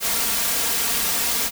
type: noise with comb filter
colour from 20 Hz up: white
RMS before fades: -22 dBFS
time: 0-1.51 s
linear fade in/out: 50 ms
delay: 4.3 ms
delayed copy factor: +0.6
effects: none

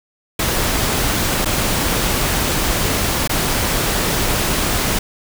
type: noise with dropouts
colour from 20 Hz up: pink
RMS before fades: -18 dBFS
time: 0.39-4.99 s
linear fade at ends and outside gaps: 5 ms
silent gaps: 1.448-1.456 / 3.276-3.294 s
effects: none

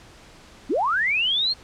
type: linear sweep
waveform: sine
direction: up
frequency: 210 to 4327 Hz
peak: -19 dBFS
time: 0.69-1.54 s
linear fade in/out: 20 ms
effects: pink hiss -48 dBFS RMS until 1.63 s + low-pass 7000 Hz 12 dB/octave

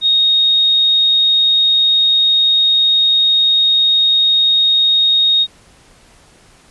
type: tone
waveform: sine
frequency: 3729 Hz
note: A#7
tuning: in tune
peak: -9 dBFS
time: 0.01-5.47 s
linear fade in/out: 50 ms
effects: pink hiss -47 dBFS RMS until 6.7 s + resampled to 24000 Hz

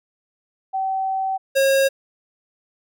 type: tone pair in turn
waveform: sine / square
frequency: 767 / 542.4 Hz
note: G5 / C#5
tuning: -38 / -38 cents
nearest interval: tritone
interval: 600 cents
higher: first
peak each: -20 / -15 dBFS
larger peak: second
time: 0.73-1.38 / 1.55-1.89 s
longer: first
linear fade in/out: 20 ms
effects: none

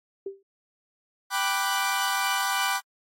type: tone with exponential decay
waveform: sine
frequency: 392 Hz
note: G4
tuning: in tune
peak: -27 dBFS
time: 0.26-0.43 s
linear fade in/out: 5 ms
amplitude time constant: 36 ms
type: chord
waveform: sawtooth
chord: G major seventh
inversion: none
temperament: equal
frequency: 784 / 987.8 / 1174.7 / 1480 Hz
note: G5 / B5 / D6 / F#6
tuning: 0 / 0 / 0 / 0 cents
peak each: -26 dBFS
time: 1.3-2.81 s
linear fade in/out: 50 ms
effects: AAC 48 kbps

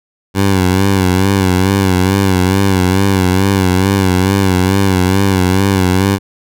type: tone with vibrato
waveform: 15% pulse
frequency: 94.9 Hz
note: F#2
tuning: 44 cents sharp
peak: -3 dBFS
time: 0.34-6.19 s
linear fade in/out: 50 ms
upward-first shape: sine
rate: 2.3 Hz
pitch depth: 72 cents each way
effects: none

